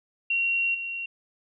sine tone with level steps, 2745 Hz, F7, 31 cents flat, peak -22 / -30 dBFS, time 0.3-1.06 s, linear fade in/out 5 ms, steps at 0.74 s, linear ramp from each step 10 ms, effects none

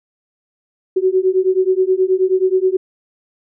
sine beating tone pair, 370 / 379.4 Hz, F#4 / F#4, 0 / +43 cents, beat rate 9.4 Hz, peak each -15 dBFS, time 0.96-2.77 s, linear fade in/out 10 ms, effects none

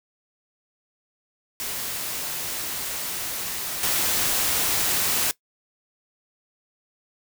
white noise with level steps, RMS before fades -30 / -23 dBFS, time 1.6-5.31 s, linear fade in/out 0 ms, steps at 3.83 s, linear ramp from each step 2 ms, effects noise-tail reverb RT60 0.1 s tail -19 dB re dry

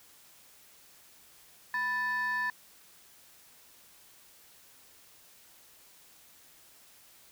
sine tone pair together, 987.8 / 1760.1 Hz, B5 / A6, 0 / 0 cents, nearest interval minor seventh, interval 1000 cents, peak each -32 / -28 dBFS, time 1.74-2.5 s, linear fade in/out 2 ms, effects tanh soft clip ceiling -26 dBFS + white hiss -58 dBFS RMS until 7.31 s

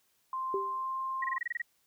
sine tone with pitch glide, 1046.5 to 1055 Hz, C6 to C6, 0 to +14 cents, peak -32 dBFS, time 0.33-1.38 s, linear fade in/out 2 ms, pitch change +14 cents, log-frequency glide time 0.64-1 s
sine tone with exponential decay, 392 Hz, G4, in tune, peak -27 dBFS, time 0.54-0.83 s, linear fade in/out 2 ms, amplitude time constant 61 ms
sine tone bursts, 1902 Hz, A#6, 34 cents sharp, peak -30 dBFS, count 9, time 1.22-1.619 s, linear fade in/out 5 ms, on 23 ms, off 24 ms
effects white hiss -72 dBFS RMS until 1.86 s

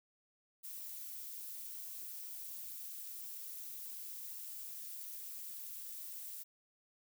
violet noise with amplitude modulation, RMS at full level -44 dBFS, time 0.63-6.44 s, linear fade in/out 20 ms, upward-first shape sine, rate 258 Hz, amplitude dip 60%, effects none

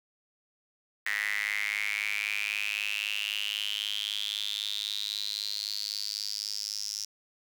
sawtooth tone with high-pass filter sweep, 103.83 Hz, G#2, in tune, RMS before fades -33 dBFS, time 1.06-7.05 s, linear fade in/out 5 ms, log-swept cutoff 1900 to 5500 Hz, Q 9.4, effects none

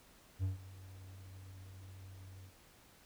triangle tone with ADSR envelope, 94.7 Hz, F#2, 41 cents sharp, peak -29 dBFS, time 0.39-2.53 s, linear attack 44 ms, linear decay 140 ms, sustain -19 dB, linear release 87 ms, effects pink hiss -63 dBFS RMS until 3.05 s

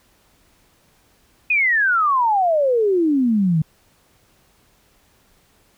sine exponential sweep, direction down, 2533 to 150.8 Hz, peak -14 dBFS, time 1.5-3.62 s, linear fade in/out 5 ms, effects pink hiss -58 dBFS RMS until 5.77 s

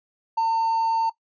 triangle tone with hard clipping, 905 Hz, A5, 48 cents sharp, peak -19 dBFS, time 0.37-1.1 s, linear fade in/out 10 ms, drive 4 dB, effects noise-tail reverb RT60 0.1 s tail -18 dB re dry + resampled to 16000 Hz

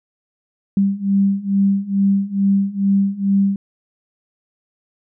sine beating tone pair, 196 / 198.3 Hz, G3 / G3, 0 / +20 cents, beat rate 2.3 Hz, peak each -18 / -16 dBFS, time 0.77-3.56 s, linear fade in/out 2 ms, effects none

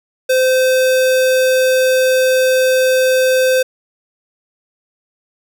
square tone, 516 Hz, C5, 24 cents flat, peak -11 dBFS, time 0.29-3.63 s, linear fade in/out 10 ms, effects none

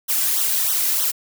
blue noise with flanger, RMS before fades -20 dBFS, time 0.08-1.12 s, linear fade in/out 20 ms, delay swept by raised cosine 0.41 to 2.31 ms, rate 3.2 Hz, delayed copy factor -0.9, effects none

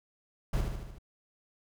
brown noise with echo, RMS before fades -28 dBFS, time 0.53-0.61 s, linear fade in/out 5 ms, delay 75 ms, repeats 5, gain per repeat -4 dB, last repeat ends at 0.985 s, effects none

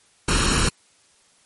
pink noise with comb filter, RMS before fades -19 dBFS, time 0.28-0.69 s, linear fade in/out 5 ms, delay 0.72 ms, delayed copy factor +0.65, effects white hiss -58 dBFS RMS until 1.45 s + MP3 48 kbps

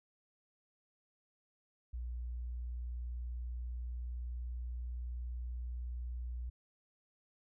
sine tone with pitch glide, 60.2 to 60.62 Hz, B1 to B1, -44 to -32 cents, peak -38 dBFS, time 1.93-6.5 s, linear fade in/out 10 ms, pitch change +12 cents, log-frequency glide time 2.15-5.03 s, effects none

